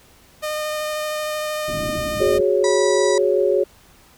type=tone with vibrato; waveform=sawtooth; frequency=610 Hz; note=D#5; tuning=34 cents flat; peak=-19 dBFS; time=0.42-2.39 s; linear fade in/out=20 ms; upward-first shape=sine; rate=13 Hz; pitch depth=8 cents each way
type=low-pass noise; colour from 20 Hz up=white; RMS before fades=-30 dBFS; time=1.68-2.41 s; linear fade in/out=5 ms; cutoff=360 Hz; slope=96 dB/octave
type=chord; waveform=sine; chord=F# suspended second; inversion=none; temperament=equal; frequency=370 / 415.3 / 554.4 Hz; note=F#4 / G#4 / C#5; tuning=0 / 0 / 0 cents; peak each=-19 dBFS; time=2.2-3.64 s; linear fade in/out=10 ms
type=harmonic tone; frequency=975 Hz; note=B5; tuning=23 cents flat; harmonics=1 / 2 / 4 / 5 / 6 / 7 / 8 / 9; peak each=-26 / -29 / -32 / -33 / -34 / -34 / -35 / -36 dBFS; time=2.64-3.18 s; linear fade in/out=2 ms
effects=pink hiss -51 dBFS RMS until 4.17 s